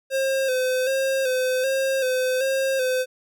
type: tone with vibrato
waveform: square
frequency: 523.3 Hz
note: C5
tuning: in tune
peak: -21 dBFS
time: 0.1-3.06 s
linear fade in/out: 50 ms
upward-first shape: square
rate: 1.3 Hz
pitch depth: 39 cents each way
effects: none